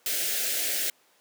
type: band-stop noise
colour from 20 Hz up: white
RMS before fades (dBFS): -28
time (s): 0.06-0.9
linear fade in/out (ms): 2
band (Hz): 690 to 1500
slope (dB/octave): 48
effects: pink hiss -62 dBFS RMS until 1.2 s + high-pass 400 Hz 12 dB/octave